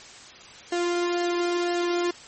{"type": "tone with flanger", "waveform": "sawtooth", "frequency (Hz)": 349.2, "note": "F4", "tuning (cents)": 0, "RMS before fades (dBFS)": -25, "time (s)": [0.72, 2.11], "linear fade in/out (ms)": 5, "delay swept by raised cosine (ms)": [0.83, 1.8], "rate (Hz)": 2, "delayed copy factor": -0.5, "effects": ["white hiss -45 dBFS RMS until 2.27 s", "MP3 32 kbps"]}